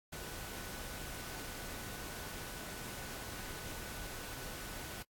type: tone in noise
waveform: sine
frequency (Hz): 1489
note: F#6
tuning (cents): +11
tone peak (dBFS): -54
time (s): 0.12-5.03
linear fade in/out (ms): 10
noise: pink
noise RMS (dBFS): -45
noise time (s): 0.12-5.03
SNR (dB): -12
effects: noise-tail reverb RT60 0.1 s tail -26 dB re dry + AAC 64 kbps